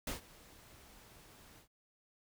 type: noise with ADSR envelope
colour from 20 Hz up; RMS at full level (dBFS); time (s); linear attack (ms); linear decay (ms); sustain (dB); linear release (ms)
pink; -38; 0.07-1.68; 4; 130; -21; 94
effects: none